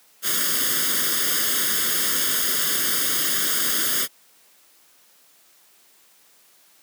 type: noise with comb filter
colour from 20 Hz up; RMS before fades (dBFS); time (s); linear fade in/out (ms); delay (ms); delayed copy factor
white; -22; 0.22-4.08; 50; 0.6; +0.85
effects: white hiss -56 dBFS RMS until 6.82 s + high-pass 200 Hz 12 dB/octave